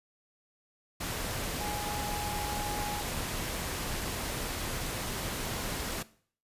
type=tone in noise; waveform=sine; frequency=830.6 Hz; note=G#5; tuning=in tune; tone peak=-36 dBFS; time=1.6-3.02 s; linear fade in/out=10 ms; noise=pink; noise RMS=-35 dBFS; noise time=1-6.03 s; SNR=-4 dB; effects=noise-tail reverb RT60 0.5 s tail -18 dB re dry + resampled to 32000 Hz